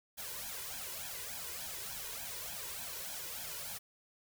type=noise with flanger; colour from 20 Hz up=white; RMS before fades=-43 dBFS; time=0.17-3.79 s; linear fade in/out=20 ms; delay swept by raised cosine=1.2 to 2.07 ms; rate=3.4 Hz; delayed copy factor=+0.9; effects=none